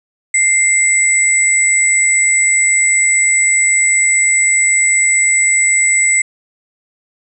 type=tone pair together; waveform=sine; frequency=2093 / 7896 Hz; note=C7 / B8; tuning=0 / -1 cents; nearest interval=octave + major seventh; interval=2299 cents; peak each=-12 dBFS; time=0.34-6.22 s; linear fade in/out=5 ms; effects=none